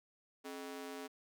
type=ring-modulated tone; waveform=sawtooth; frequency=349.2 Hz; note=F4; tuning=in tune; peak=-37 dBFS; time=0.44-1.08 s; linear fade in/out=20 ms; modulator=79.7 Hz; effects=none